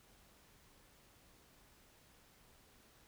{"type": "silence", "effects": ["pink hiss -66 dBFS RMS until 3.07 s"]}